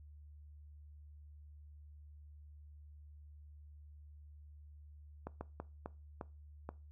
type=slowing click train; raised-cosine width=1 ms; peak=-28 dBFS; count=6; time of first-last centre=5.27-6.69 s; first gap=140 ms; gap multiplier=1.36; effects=noise-tail reverb RT60 0.3 s tail -20 dB re dry + added 74 Hz sine -53 dBFS peak until 6.91 s